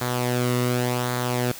sawtooth tone with flanger, 123.47 Hz, B2, in tune, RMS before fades -24 dBFS, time 0.01-1.52 s, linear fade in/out 5 ms, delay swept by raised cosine 0.36 to 1.25 ms, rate 0.89 Hz, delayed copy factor -0.55, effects white hiss -39 dBFS RMS until 1.59 s

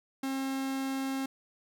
45% pulse tone, 268.2 Hz, C4, 43 cents sharp, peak -31 dBFS, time 0.23-1.26 s, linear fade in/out 5 ms, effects none

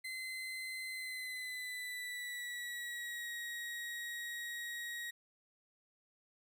35% pulse tone with pitch glide, 2054 to 1894.4 Hz, C7 to A#6, -33 to +27 cents, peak -39 dBFS, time 0.04-5.11 s, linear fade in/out 10 ms, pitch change -140 cents, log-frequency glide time 0.89-3.3 s, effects none

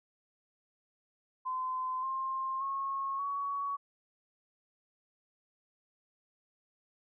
sine tone with pitch steps, 1028 / 1058.7 / 1090.4 / 1123 Hz, C6 / C6 / C#6 / C#6, -31 / +20 / -29 / +22 cents, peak -32 dBFS, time 1.45-3.77 s, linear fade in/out 20 ms, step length 580 ms, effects none

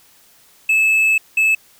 triangle tone bursts at uneven times, 2608 Hz, E7, 19 cents flat, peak -10 dBFS, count 2, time 0.69-1.18 / 1.37-1.55 s, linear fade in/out 5 ms, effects white hiss -51 dBFS RMS until 1.79 s

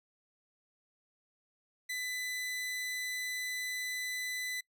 sawtooth tone, 2001 Hz, B6, 22 cents sharp, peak -32 dBFS, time 1.89-4.61 s, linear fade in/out 10 ms, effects noise-tail reverb RT60 0.1 s tail -23 dB re dry

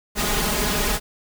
pink noise with comb filter, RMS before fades -22 dBFS, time 0.15-1 s, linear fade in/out 50 ms, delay 4.8 ms, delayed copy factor +0.85, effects none

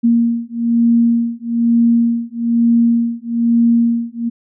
sine beating tone pair, 233.1 / 234.2 Hz, A#3 / A#3, 0 / +8 cents, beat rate 1.1 Hz, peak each -14 dBFS, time 0.03-4.3 s, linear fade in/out 20 ms, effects none

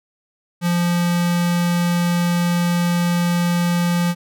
square tone with notch filter, 173.9 Hz, F3, 7 cents flat, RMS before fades -18 dBFS, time 0.61-4.15 s, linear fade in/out 50 ms, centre 410 Hz, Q 1.2, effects none

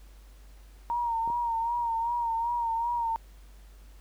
sine tone with vibrato, 932.3 Hz, A#5, in tune, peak -26 dBFS, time 0.9-3.16 s, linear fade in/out 0 ms, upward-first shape sine, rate 2.6 Hz, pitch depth 50 cents each way
clicks, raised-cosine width 2 ms, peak -30 dBFS, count 2, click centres 1.276 / 1.301 s
effects added 49 Hz sine -48 dBFS peak until 4 s + pink hiss -61 dBFS RMS until 4 s

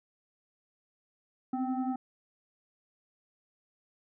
sine tone with frequency modulation, 255 Hz, C4, 44 cents flat, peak -29 dBFS, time 1.53-1.96 s, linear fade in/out 5 ms, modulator 521 Hz, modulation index 0.96, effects none

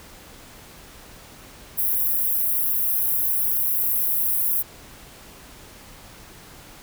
white high-pass noise, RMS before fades -22 dBFS, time 1.77-4.63 s, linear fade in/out 20 ms, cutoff 11000 Hz, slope 48 dB/octave, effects pink hiss -45 dBFS RMS until 6.82 s

